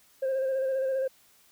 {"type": "tone with vibrato", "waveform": "sine", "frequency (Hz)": 530, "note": "C5", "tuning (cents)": 22, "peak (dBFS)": -23, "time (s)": [0.22, 1.08], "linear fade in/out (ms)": 10, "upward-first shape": "square", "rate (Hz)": 15, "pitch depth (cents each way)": 24, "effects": ["tanh soft clip ceiling -24 dBFS", "white hiss -61 dBFS RMS until 1.51 s"]}